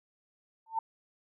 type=tone with exponential growth; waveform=sine; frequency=896 Hz; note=A5; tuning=31 cents sharp; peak=-24 dBFS; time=0.66-0.79 s; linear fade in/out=5 ms; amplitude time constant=27 ms; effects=none